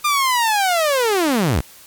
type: linear sweep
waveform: sawtooth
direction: down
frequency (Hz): 1214 to 52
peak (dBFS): -11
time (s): 0.04-1.61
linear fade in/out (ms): 10
effects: white hiss -44 dBFS RMS until 1.86 s + MP3 96 kbps